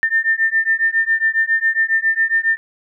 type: beating tone pair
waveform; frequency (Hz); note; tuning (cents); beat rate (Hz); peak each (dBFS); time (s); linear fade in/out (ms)
sine; 1796 / 1803.3; A6 / A6; +35 / +42; 7.3; -17; 0.03-2.57; 0
effects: none